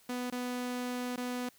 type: tone with dropouts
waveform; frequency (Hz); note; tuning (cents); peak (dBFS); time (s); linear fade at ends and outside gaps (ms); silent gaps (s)
sawtooth; 247.7; B3; +5; -30; 0.09-1.49; 5; 0.302-0.322 / 1.162-1.176
effects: white hiss -63 dBFS RMS until 1.58 s